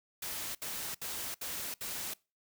white noise bursts, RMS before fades -39 dBFS, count 5, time 0.22-2.138 s, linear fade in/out 5 ms, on 330 ms, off 67 ms, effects noise-tail reverb RT60 0.3 s tail -24 dB re dry

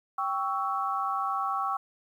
sine chord, C# diminished, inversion second, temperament equal with one note detuned, 784 / 1117.7 / 1318.5 Hz, G5 / C#6 / E6, 0 / +14 / 0 cents, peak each -32 / -30 / -32 dBFS, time 0.18-1.77 s, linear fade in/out 5 ms, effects 10-bit

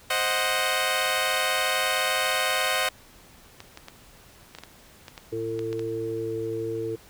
10% pulse chord, C diminished, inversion none, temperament equal, 523.3 / 622.3 / 740 Hz, C5 / Eb5 / Gb5, 0 / 0 / 0 cents, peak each -19 dBFS, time 0.1-2.89 s, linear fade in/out 5 ms
clicks, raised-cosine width 0.2 ms, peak -22 dBFS, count 11, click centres 3.604 / 3.774 / 3.884 / 4.55 / 4.586 / 4.636 / 5.082 / 5.178 / 5.592 / 5.729 / 5.794 s
harmonic tone, 112.4 Hz, A2, 37 cents sharp, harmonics 1 / 3 / 4, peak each -37 / -32 / -29 dBFS, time 5.32-6.96 s, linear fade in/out 10 ms
effects pink hiss -52 dBFS RMS until 7.09 s

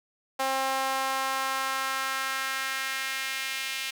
sawtooth tone with high-pass filter sweep, 266.5 Hz, C4, 32 cents sharp, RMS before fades -30 dBFS, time 0.39-3.91 s, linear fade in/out 10 ms, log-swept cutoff 720 to 2500 Hz, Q 1.8, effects 9-bit

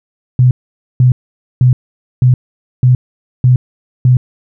sine tone bursts, 126 Hz, B2, 35 cents sharp, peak -4 dBFS, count 7, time 0.39-4.17 s, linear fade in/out 2 ms, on 120 ms, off 490 ms, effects none

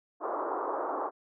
white band-pass noise, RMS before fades -33 dBFS, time 0.2-1.11 s, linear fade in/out 50 ms, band 310 to 1200 Hz, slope 48 dB/octave, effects none

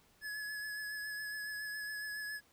square tone with vibrato, 1700 Hz, G#6, 40 cents sharp, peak -40 dBFS, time 0.21-2.41 s, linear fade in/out 50 ms, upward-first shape triangle, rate 7.2 Hz, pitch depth 27 cents each way, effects pink hiss -68 dBFS RMS until 2.52 s

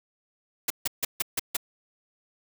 white noise bursts, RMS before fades -26 dBFS, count 6, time 0.68-1.568 s, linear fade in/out 5 ms, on 23 ms, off 150 ms, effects none

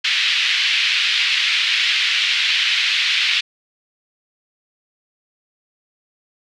pink band-pass noise, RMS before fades -18 dBFS, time 0.04-3.41 s, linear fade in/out 10 ms, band 2200 to 3900 Hz, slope 24 dB/octave, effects none

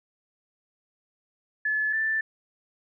sine tone pair in turn, 1722 / 1766.3 Hz, A6 / A6, -38 / +6 cents, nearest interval unison, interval 44 cents, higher second, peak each -23 / -23 dBFS, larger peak neither, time 1.65-1.93 / 1.93-2.21 s, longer neither, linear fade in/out 5 ms, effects none

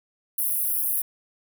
pink high-pass noise, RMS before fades -25 dBFS, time 0.38-1.02 s, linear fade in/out 5 ms, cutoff 10000 Hz, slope 96 dB/octave, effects none

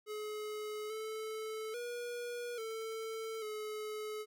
square tone with pitch steps, 424.9 / 436.8 / 481.3 / 445.3 / 427.6 Hz, G#4 / A4 / B4 / A4 / A4, +40 / -13 / -45 / +21 / -49 cents, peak -40 dBFS, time 0.06-4.26 s, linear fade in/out 50 ms, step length 840 ms, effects none

